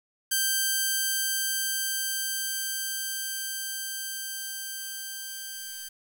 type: tone with level ramp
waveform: 5% pulse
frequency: 1568 Hz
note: G6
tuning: in tune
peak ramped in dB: -12 to -26 dBFS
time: 0.31-5.89 s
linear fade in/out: 10 ms
effects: 8-bit